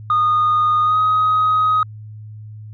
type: tone with pitch glide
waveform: sine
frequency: 1230 to 1258 Hz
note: D#6 to D#6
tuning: -20 to +19 cents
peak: -11 dBFS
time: 0.1-1.83 s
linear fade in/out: 2 ms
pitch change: +39 cents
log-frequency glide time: 0.83-0.98 s
effects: tanh soft clip ceiling -10 dBFS + added 107 Hz sine -32 dBFS peak until 2.73 s